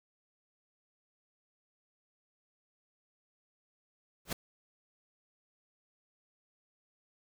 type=noise with exponential growth; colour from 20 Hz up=pink; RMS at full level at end=-29 dBFS; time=4.25-4.33 s; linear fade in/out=5 ms; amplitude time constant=17 ms; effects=none